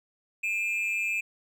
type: tone pair together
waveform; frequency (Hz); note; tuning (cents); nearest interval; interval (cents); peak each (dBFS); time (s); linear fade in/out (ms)
triangle; 2401 / 2600; D7 / E7; +38 / -24; minor second; 138; -27; 0.43-1.21; 10
effects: tanh soft clip ceiling -19 dBFS